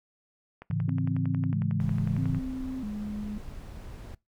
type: click train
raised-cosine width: 0.5 ms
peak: -28 dBFS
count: 20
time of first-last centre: 0.62-2.347 s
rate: 11 Hz
type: chord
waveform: sine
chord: A major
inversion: none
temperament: equal with one note detuned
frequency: 107.3 / 138.59 / 164.81 Hz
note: A2 / C#3 / E3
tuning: -43 / 0 / 0 cents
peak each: -30 dBFS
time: 0.7-2.39 s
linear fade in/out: 5 ms
type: tone with vibrato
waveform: sine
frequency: 233.1 Hz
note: A#3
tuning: in tune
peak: -32 dBFS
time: 0.88-3.38 s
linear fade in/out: 2 ms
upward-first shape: square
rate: 0.77 Hz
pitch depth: 190 cents each way
type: noise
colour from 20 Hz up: brown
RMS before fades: -41 dBFS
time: 1.8-4.15 s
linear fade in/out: 5 ms
effects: noise-tail reverb RT60 0.2 s tail -22 dB re dry